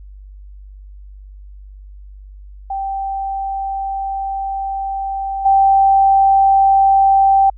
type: tone with level steps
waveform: sine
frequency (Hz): 781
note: G5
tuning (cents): -7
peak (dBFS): -19 / -8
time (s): 2.7-7.5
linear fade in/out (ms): 5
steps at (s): 5.45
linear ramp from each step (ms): 10
effects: added 49 Hz sine -34 dBFS peak until 7.57 s